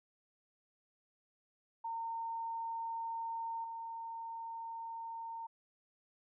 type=tone with level steps; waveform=sine; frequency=914 Hz; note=A#5; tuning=34 cents flat; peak=-37 / -41 dBFS; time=1.84-5.47 s; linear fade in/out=10 ms; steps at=3.64 s; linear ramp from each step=2 ms; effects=none